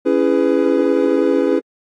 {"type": "chord", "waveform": "triangle", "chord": "C# minor seventh", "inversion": "none", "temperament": "just", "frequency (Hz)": [277.2, 332.6, 415.8, 498.9], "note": ["C#4", "E4", "G#4", "B4"], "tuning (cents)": [0, 16, 2, 17], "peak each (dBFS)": -16, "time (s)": [0.05, 1.6], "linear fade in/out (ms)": 20, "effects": ["AAC 32 kbps"]}